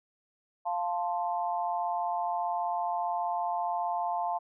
sine chord, F major, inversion none, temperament equal, 698.5 / 880 / 1046.5 Hz, F5 / A5 / C6, 0 / 0 / 0 cents, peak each -31 / -32 / -37 dBFS, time 0.65-4.39 s, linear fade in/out 20 ms, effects none

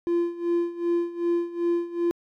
triangle tone with tremolo, 343.8 Hz, F4, 27 cents flat, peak -17 dBFS, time 0.07-2.11 s, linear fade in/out 0 ms, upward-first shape sine, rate 2.6 Hz, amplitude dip 85%, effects tanh soft clip ceiling -13 dBFS

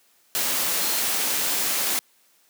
sine tone in noise, 4186 Hz, C8, in tune, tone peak -34 dBFS, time 0.81-1.01 s, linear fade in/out 0 ms, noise white, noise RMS -24 dBFS, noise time 0.35-1.99 s, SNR -13 dB, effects white hiss -61 dBFS RMS until 2.49 s + high-pass 200 Hz 12 dB/octave

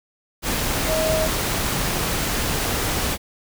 sine tone in noise, 633 Hz, D#5, 30 cents sharp, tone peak -20 dBFS, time 0.86-1.29 s, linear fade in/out 50 ms, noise pink, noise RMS -23 dBFS, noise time 0.42-3.18 s, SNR 0 dB, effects none

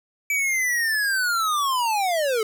square linear sweep, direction down, 2313 to 419.9 Hz, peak -21 dBFS, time 0.3-2.43 s, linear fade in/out 2 ms, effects none

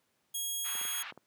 10% pulse tone, 3300 Hz, G#7, 12 cents flat, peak -25 dBFS, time 0.34-1.03 s, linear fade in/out 10 ms
pink band-pass noise, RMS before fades -44 dBFS, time 0.64-1.12 s, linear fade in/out 20 ms, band 1100 to 3300 Hz, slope 24 dB/octave
clicks, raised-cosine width 1 ms, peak -35 dBFS, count 5, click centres 0.753 / 0.813 / 0.852 / 1.123 / 1.176 s
effects pink hiss -75 dBFS RMS until 1.26 s + high-pass 150 Hz 12 dB/octave

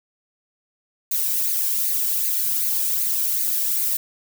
violet noise with flanger, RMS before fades -22 dBFS, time 1.11-3.97 s, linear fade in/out 5 ms, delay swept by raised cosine 0.45 to 1.31 ms, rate 2.6 Hz, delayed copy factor +0.5, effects none

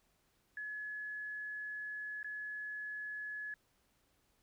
sine tone with dropouts, 1700 Hz, G#6, 40 cents sharp, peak -40 dBFS, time 0.57-3.54 s, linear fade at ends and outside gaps 2 ms, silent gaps 2.23-2.244 s, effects pink hiss -75 dBFS RMS until 4.42 s

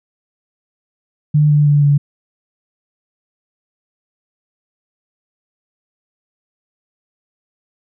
sine tone with pitch steps, 149.8 / 147.74 / 145.7 / 143.7 Hz, D3 / D3 / D3 / D3, +35 / +11 / -13 / -37 cents, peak -8 dBFS, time 1.34-1.98 s, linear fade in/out 10 ms, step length 160 ms, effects none

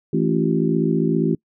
harmonic tone with a mistuned harmonic, 55 Hz, A1, in tune, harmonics 3 / 4 / 5 / 6 / 7, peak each -21 / -22 / -23 / -24 / -24 dBFS, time 0.13-1.35 s, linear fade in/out 5 ms, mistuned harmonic 6, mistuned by +65 cents, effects noise-tail reverb RT60 0.1 s tail -26 dB re dry

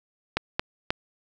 clicks, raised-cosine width 0.3 ms, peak -7 dBFS, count 3, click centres 0.37 / 0.595 / 0.905 s, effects none

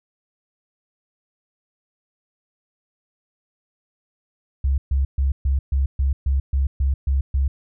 sine tone bursts, 67.8 Hz, C#2, 38 cents flat, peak -16 dBFS, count 11, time 4.64-7.48 s, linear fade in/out 5 ms, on 140 ms, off 130 ms, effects none

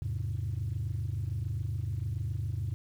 sine chord, E augmented, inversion none, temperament equal, 82.41 / 103.83 / 130.81 Hz, E2 / G#2 / B#2, 0 / 0 / 0 cents, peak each -35 / -32 / -35 dBFS, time 0.02-2.74 s, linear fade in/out 0 ms, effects tanh soft clip ceiling -26 dBFS + 10-bit

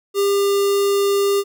square tone with notch filter, 399.9 Hz, G4, 35 cents sharp, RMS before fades -17 dBFS, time 0.14-1.44 s, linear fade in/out 50 ms, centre 1800 Hz, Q 1.4, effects none

